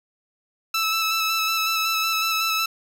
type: tone with vibrato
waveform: 15% pulse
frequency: 1314 Hz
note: E6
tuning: 6 cents flat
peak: -14 dBFS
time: 0.74-2.66 s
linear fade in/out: 5 ms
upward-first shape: square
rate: 5.4 Hz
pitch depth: 15 cents each way
effects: none